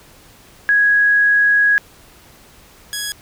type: tone pair in turn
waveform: sine / 10% pulse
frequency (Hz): 1661.2 / 1668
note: G#6 / G#6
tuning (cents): 0 / +7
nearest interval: unison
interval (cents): 7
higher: second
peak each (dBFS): -10 / -13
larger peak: first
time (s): 0.69-1.78 / 2.93-3.12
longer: first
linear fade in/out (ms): 0
effects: pink hiss -46 dBFS RMS until 3.21 s